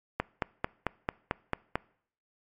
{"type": "click train", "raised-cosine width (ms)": 0.5, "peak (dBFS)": -12, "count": 8, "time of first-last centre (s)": [0.2, 1.756], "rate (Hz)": 4.5, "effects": ["noise-tail reverb RT60 0.6 s tail -23 dB re dry", "MP3 48 kbps"]}